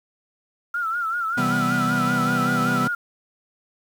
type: tone with vibrato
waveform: sine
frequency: 1370 Hz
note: F6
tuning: 34 cents flat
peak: -22 dBFS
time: 0.74-2.95 s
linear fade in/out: 5 ms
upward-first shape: sine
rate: 5.2 Hz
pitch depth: 89 cents each way
type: chord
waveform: 45% pulse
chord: C major seventh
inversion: none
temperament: equal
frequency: 130.81 / 164.81 / 196 / 246.9 Hz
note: C3 / E3 / G3 / B3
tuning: 0 / 0 / 0 / 0 cents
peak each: -29 / -29 / -28 / -24 dBFS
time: 1.37-2.88 s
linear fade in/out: 10 ms
effects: 8-bit